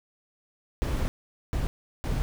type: noise bursts at uneven times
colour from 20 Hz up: brown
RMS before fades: -27 dBFS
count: 3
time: 0.82-1.08 / 1.53-1.67 / 2.04-2.22 s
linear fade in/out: 0 ms
effects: none